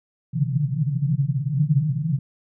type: band-pass noise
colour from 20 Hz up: white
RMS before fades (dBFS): -22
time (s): 0.33-2.19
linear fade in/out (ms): 5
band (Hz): 130 to 160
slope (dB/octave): 96
effects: none